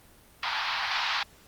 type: band-pass noise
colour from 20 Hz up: pink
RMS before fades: -29 dBFS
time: 0.43-1.23 s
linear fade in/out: 2 ms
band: 810 to 4900 Hz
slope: 48 dB/octave
effects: pink hiss -56 dBFS RMS until 1.47 s + Opus 32 kbps